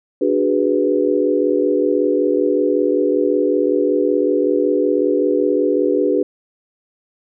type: chord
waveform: sine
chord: G# half-diminished seventh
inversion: second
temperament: equal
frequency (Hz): 293.7 / 370 / 415.3 / 493.9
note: D4 / F#4 / G#4 / B4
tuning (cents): 0 / 0 / 0 / 0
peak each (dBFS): -19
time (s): 0.21-6.23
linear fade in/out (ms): 5
effects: none